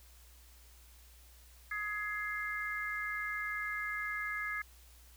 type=harmonic tone; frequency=418.8 Hz; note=G#4; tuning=15 cents sharp; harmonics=3 / 4 / 5; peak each=-42 / -38 / -39 dBFS; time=1.71-4.62 s; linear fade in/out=5 ms; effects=added 60 Hz sine -57 dBFS peak until 5.16 s + white hiss -62 dBFS RMS until 5.16 s